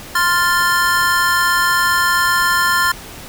square chord, F major, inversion second, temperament equal, 1046.5 / 1396.9 / 1760 Hz, C6 / F6 / A6, 0 / 0 / 0 cents, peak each -18 dBFS, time 0.15-2.92 s, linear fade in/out 5 ms, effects pink hiss -34 dBFS RMS until 3.28 s

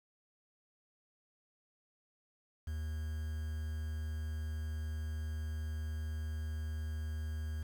triangle tone with quantisation, 77.78 Hz, D#2, in tune, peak -34 dBFS, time 2.67-7.63 s, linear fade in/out 5 ms, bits 9, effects none

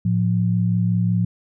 sine tone pair together, 111.4 / 176.84 Hz, A2 / F3, +22 / +22 cents, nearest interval minor sixth, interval 800 cents, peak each -19 dBFS, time 0.05-1.25 s, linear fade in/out 5 ms, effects none

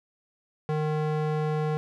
square tone with band-pass filter, 153.4 Hz, D#3, 24 cents flat, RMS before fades -27 dBFS, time 0.69-1.77 s, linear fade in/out 0 ms, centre 470 Hz, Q 0.64, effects none

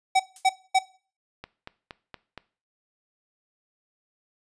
square tone bursts, 761 Hz, F#5, 48 cents sharp, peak -17 dBFS, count 3, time 0.15-0.791 s, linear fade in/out 10 ms, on 47 ms, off 250 ms
violet noise with exponential decay, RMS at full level -36 dBFS, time 0.36-0.51 s, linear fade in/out 1 ms, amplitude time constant 31 ms
click train, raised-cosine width 0.3 ms, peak -22 dBFS, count 5, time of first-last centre 1.44-2.377 s, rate 4.27 Hz
effects noise-tail reverb RT60 0.4 s tail -19 dB re dry + resampled to 22050 Hz

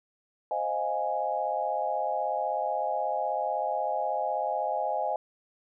sine chord, F minor seventh, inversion second, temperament equal, 523.3 / 622.3 / 698.5 / 830.6 Hz, C5 / Eb5 / F5 / Ab5, 0 / 0 / 0 / 0 cents, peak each -35 / -32 / -33 / -30 dBFS, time 0.51-5.16 s, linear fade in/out 2 ms, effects none

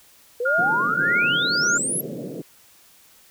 sine exponential sweep, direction up, 466.2 to 11630 Hz, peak -22 dBFS, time 0.4-2.01 s, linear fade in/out 5 ms
sine tone with tremolo, 1419 Hz, F6, 27 cents sharp, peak -17 dBFS, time 0.45-1.78 s, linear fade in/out 10 ms, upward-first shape triangle, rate 1.7 Hz, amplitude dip 45%
pink band-pass noise, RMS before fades -32 dBFS, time 0.58-2.42 s, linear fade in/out 10 ms, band 140 to 560 Hz, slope 48 dB/octave
effects white hiss -53 dBFS RMS until 3.3 s

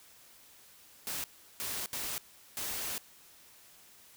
white noise bursts at uneven times, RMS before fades -37 dBFS, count 4, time 1.07-1.24 / 1.6-1.86 / 1.93-2.18 / 2.57-2.98 s, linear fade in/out 0 ms, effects white hiss -58 dBFS RMS until 4.16 s

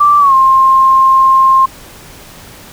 sine tone with pitch glide, 1170 to 1060.6 Hz, D6 to C6, -7 to +23 cents, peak -4 dBFS, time 0-1.66 s, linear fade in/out 10 ms, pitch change -170 cents, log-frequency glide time 0.19-0.34 s, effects pink hiss -35 dBFS RMS until 2.72 s

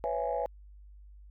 sine chord, C# minor seventh, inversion third, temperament just, 498.9 / 554.4 / 665.2 / 831.5 Hz, B4 / C#5 / E5 / G#5, +17 / 0 / +16 / +2 cents, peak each -34 dBFS, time 0.04-0.46 s, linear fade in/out 0 ms, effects tanh soft clip ceiling -20 dBFS + added 50 Hz sine -49 dBFS peak until 1.3 s

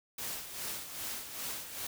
white noise with tremolo, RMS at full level -38 dBFS, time 0.18-1.87 s, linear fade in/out 5 ms, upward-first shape sine, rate 2.5 Hz, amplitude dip 60%, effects none

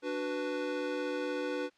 square chord, B minor, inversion first, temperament equal, 293.7 / 370 / 493.9 Hz, D4 / F#4 / B4, 0 / 0 / 0 cents, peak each -38 / -40 / -36 dBFS, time 0.02-1.7 s, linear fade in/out 50 ms, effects white hiss -68 dBFS RMS until 1.77 s + low-pass 4000 Hz 12 dB/octave

